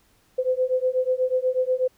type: beating tone pair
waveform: sine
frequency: 507 / 515.2 Hz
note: B4 / C5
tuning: +45 / -27 cents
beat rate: 8.2 Hz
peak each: -23 dBFS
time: 0.38-1.88 s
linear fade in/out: 10 ms
effects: pink hiss -62 dBFS RMS until 1.97 s

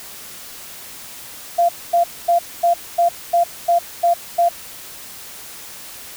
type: tone bursts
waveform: sine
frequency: 690 Hz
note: F5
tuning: 21 cents flat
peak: -11 dBFS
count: 9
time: 1.58-4.49 s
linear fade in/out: 10 ms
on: 110 ms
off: 240 ms
effects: white hiss -36 dBFS RMS until 6.16 s

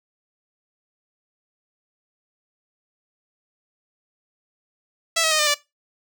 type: tone with pitch steps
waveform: 5% pulse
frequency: 659.3 / 639.4 / 620.1 / 601.4 / 583.3 Hz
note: E5 / D#5 / D#5 / D5 / D5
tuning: 0 / +47 / -6 / +41 / -12 cents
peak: -6 dBFS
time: 5.16-5.545 s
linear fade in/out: 10 ms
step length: 77 ms
effects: noise-tail reverb RT60 0.2 s tail -18 dB re dry

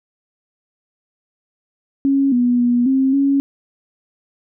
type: tone with pitch steps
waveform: sine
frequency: 274.8 / 244.2 / 242.1 / 266.1 / 277.2 Hz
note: C#4 / B3 / B3 / C4 / C#4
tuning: -15 / -19 / -34 / +29 / 0 cents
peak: -12 dBFS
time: 2.05-3.4 s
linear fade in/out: 0 ms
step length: 270 ms
effects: none

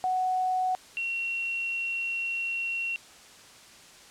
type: tone pair in turn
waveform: sine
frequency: 742 / 2734 Hz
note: F#5 / F7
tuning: +5 / -37 cents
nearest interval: octave + major seventh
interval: 2258 cents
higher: second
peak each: -24 / -28 dBFS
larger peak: first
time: 0.04-0.75 / 0.97-2.96 s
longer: second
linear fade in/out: 0 ms
effects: white hiss -51 dBFS RMS until 4.1 s + low-pass 8000 Hz 12 dB/octave

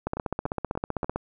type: two click trains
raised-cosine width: 1 ms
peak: -18 / -13 dBFS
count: 4 / 18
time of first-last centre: 0.17-1.045 / 0.07-1.16 s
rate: 3.43 / 15.6 Hz
effects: none

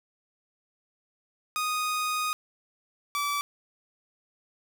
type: tone pair in turn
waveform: sawtooth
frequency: 1242 / 1154.9 Hz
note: D#6 / D6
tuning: -3 / -29 cents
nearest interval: minor second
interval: 126 cents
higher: first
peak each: -23 dBFS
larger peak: neither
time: 1.56-2.33 / 3.15-3.41 s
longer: first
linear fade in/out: 0 ms
effects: none

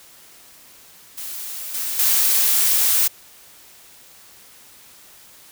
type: noise with level steps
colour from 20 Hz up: blue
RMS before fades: -31 / -25 / -17 dBFS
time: 1.17-3.08 s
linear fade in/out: 10 ms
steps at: 1.74 / 1.99 s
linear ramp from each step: 2 ms
effects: white hiss -47 dBFS RMS until 5.51 s

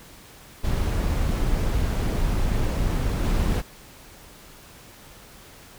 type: noise with level steps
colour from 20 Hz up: brown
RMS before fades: -23 / -21 dBFS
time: 0.63-3.62 s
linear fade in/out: 20 ms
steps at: 3.23 s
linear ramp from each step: 20 ms
effects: pink hiss -47 dBFS RMS until 5.78 s

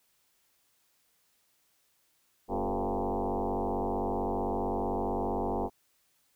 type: tone with frequency modulation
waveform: sine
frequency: 213.1 Hz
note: G#3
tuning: 45 cents sharp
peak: -28 dBFS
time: 2.48-5.7 s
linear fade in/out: 50 ms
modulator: 95.5 Hz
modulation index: 7.3
effects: white hiss -71 dBFS RMS until 6.35 s

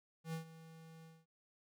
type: tone with ADSR envelope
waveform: square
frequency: 162.3 Hz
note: E3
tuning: 27 cents flat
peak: -39 dBFS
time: 0.24-1.26 s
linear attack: 92 ms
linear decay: 110 ms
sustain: -16 dB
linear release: 220 ms
effects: none

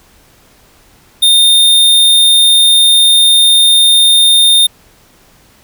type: tone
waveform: square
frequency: 3638 Hz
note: A#7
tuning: 43 cents flat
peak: -5 dBFS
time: 1.22-4.67 s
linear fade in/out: 10 ms
effects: pink hiss -46 dBFS RMS until 5.63 s

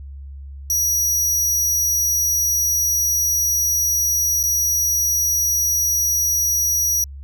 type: tone with dropouts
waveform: sawtooth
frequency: 5790 Hz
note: F#8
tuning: 38 cents flat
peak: -14 dBFS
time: 0.7-7.04 s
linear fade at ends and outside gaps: 1 ms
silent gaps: 4.43-4.437 s
effects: added 69 Hz sine -32 dBFS peak until 7.23 s

